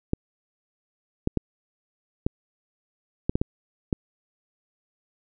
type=clicks; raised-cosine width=3 ms; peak=-9 dBFS; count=8; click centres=0.134 / 1.274 / 1.373 / 2.265 / 3.295 / 3.355 / 3.415 / 3.928 s; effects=none